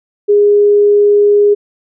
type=tone; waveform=sine; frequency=411.3 Hz; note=G#4; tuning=17 cents flat; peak=-5 dBFS; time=0.28-1.55 s; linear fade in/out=20 ms; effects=none